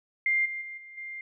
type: tone with level steps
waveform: sine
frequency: 2100 Hz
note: C7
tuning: 6 cents sharp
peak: -22 / -32 / -37 / -44 / -36 dBFS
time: 0.26-1.21 s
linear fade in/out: 2 ms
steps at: 0.45 / 0.61 / 0.77 / 0.97 s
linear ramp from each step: 10 ms
effects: none